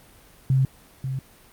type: tone with echo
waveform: sine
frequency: 132.6 Hz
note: C3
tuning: 23 cents sharp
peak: -16 dBFS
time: 0.5-0.65 s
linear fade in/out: 2 ms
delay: 540 ms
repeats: 1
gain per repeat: -9 dB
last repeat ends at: 1.19 s
effects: pink hiss -52 dBFS RMS until 1.52 s + Opus 32 kbps